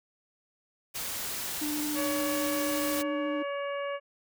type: noise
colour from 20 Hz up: white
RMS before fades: -35 dBFS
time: 0.94-3.03 s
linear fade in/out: 20 ms
type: tone with vibrato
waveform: triangle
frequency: 299.1 Hz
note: D4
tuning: 32 cents sharp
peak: -29 dBFS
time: 1.61-3.43 s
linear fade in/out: 10 ms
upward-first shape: sine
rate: 14 Hz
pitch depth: 16 cents each way
type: harmonic tone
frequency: 565 Hz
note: C#5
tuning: 33 cents sharp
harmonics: 1 / 2 / 3 / 4 / 5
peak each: -32 / -38 / -42 / -44 / -46 dBFS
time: 1.94-4 s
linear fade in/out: 50 ms
effects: none